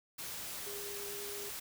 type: tone in noise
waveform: sine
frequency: 406.6 Hz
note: G#4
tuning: 37 cents flat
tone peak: -45 dBFS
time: 0.66-1.5 s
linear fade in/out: 10 ms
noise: white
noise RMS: -43 dBFS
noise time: 0.18-1.6 s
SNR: -5 dB
effects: none